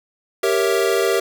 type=chord; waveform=square; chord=G diminished seventh; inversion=none; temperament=equal; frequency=392 / 466.2 / 554.4 / 659.3 Hz; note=G4 / Bb4 / Db5 / Fb5; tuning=0 / 0 / 0 / 0 cents; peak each=-20 / -21 / -26 / -25 dBFS; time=0.43-1.2 s; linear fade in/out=5 ms; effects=none

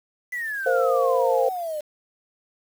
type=exponential sweep; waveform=sine; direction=down; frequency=2016 to 587 Hz; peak=-26 dBFS; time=0.32-1.81 s; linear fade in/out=10 ms
type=chord; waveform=sine; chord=Bb suspended second; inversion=none; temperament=equal; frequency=466.2 / 523.3 / 698.5 Hz; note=Bb4 / C5 / F5; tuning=0 / 0 / 0 cents; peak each=-24 / -20 / -25 dBFS; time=0.66-1.49 s; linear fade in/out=5 ms
effects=7-bit

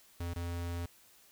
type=tone with dropouts; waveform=square; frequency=86.1 Hz; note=F2; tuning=24 cents flat; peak=-36 dBFS; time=0.2-0.86 s; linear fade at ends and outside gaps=5 ms; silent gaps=0.337-0.359 s; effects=white hiss -62 dBFS RMS until 1.31 s

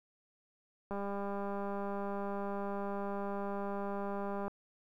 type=click train; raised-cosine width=1 ms; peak=-26 dBFS; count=715; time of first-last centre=0.91-4.48 s; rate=200 Hz; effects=11-bit

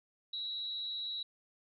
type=tone with amplitude modulation; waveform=sine; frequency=3895 Hz; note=B7; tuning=25 cents flat; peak=-34 dBFS; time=0.33-1.23 s; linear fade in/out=5 ms; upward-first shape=sine; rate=226 Hz; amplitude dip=50%; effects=none

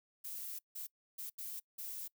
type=noise bursts at uneven times; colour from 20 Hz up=violet; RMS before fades=-44 dBFS; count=5; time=0.24-0.59 / 0.75-0.87 / 1.18-1.3 / 1.38-1.6 / 1.78-2.08 s; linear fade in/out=10 ms; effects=noise-tail reverb RT60 0.1 s tail -24 dB re dry

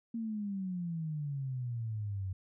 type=exponential sweep; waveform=sine; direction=down; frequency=232.8 to 92.5 Hz; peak=-34 dBFS; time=0.14-2.33 s; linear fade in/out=5 ms; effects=none

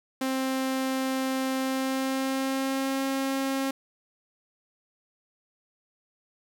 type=tone with pitch glide; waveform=sawtooth; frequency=263.5 to 269.7 Hz; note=C4 to C#4; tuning=+12 to -47 cents; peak=-22 dBFS; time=0.21-3.71 s; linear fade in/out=5 ms; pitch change=+41 cents; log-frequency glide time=1.6-3.03 s; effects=10-bit

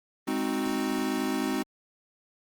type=chord; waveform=square; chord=Ab dominant seventh; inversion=none; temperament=equal; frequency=207.7 / 261.6 / 311.1 / 370 Hz; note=Ab3 / C4 / Eb4 / Gb4; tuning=0 / 0 / 0 / 0 cents; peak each=-35 / -31 / -33 / -35 dBFS; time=0.27-1.63 s; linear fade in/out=10 ms; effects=Opus 32 kbps

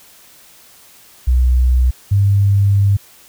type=tone pair in turn; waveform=sine; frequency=62.6 / 99.8 Hz; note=B1 / G2; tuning=+24 / +32 cents; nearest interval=minor sixth; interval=808 cents; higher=second; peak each=-9 dBFS; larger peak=neither; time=1.27-1.91 / 2.11-2.97 s; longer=second; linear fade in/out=10 ms; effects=white hiss -45 dBFS RMS until 3.28 s

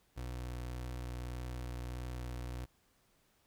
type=tone with vibrato; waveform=30% pulse; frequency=61.4 Hz; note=B1; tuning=9 cents flat; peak=-37 dBFS; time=0.16-2.66 s; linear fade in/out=20 ms; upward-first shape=triangle; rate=1.7 Hz; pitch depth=13 cents each way; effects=pink hiss -72 dBFS RMS until 3.46 s

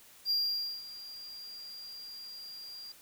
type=tone with ADSR envelope; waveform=triangle; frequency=4776 Hz; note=D8; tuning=28 cents sharp; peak=-25 dBFS; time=0.25-2.92 s; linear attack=54 ms; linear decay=510 ms; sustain=-17 dB; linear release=3 ms; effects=white hiss -57 dBFS RMS until 3.01 s

